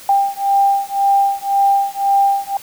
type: beating tone pair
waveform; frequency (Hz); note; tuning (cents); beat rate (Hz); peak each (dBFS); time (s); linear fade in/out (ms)
sine; 793 / 794.9; G5 / G5; +20 / +24; 1.9; -15; 0.09-2.57; 2
effects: white hiss -38 dBFS RMS until 2.62 s